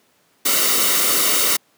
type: noise with comb filter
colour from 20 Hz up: white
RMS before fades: -17 dBFS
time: 0.45-1.57 s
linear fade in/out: 10 ms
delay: 1.2 ms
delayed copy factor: -0.6
effects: pink hiss -59 dBFS RMS until 1.77 s + high-pass 200 Hz 12 dB/octave